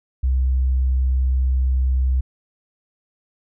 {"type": "tone", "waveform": "sine", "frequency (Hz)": 64.7, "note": "C2", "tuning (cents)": -19, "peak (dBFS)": -14, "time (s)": [0.23, 2.21], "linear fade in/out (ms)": 10, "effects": ["tanh soft clip ceiling -12 dBFS"]}